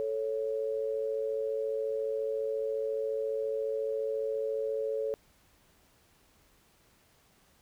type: tone pair together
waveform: sine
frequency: 440 / 554.4 Hz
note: A4 / C#5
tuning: 0 / 0 cents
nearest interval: major third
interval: 400 cents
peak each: -31 / -34 dBFS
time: 0-5.14 s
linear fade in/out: 0 ms
effects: pink hiss -65 dBFS RMS until 7.61 s